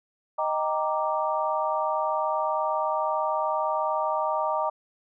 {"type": "chord", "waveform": "sine", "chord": "Eb major seventh", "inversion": "none", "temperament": "equal", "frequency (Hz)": [622.3, 784, 932.3, 1174.7], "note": ["Eb5", "G5", "Bb5", "D6"], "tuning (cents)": [0, 0, 0, 0], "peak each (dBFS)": [-28, -31, -28, -30], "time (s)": [0.38, 4.7], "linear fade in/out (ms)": 10, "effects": []}